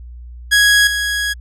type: tone with level steps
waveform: sawtooth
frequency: 1661.2 Hz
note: G#6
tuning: in tune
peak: -5 / -13 dBFS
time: 0.51-1.34 s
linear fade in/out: 20 ms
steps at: 0.87 s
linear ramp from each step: 2 ms
effects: added 60 Hz sine -31 dBFS peak until 1.4 s + low-pass 11000 Hz 12 dB/octave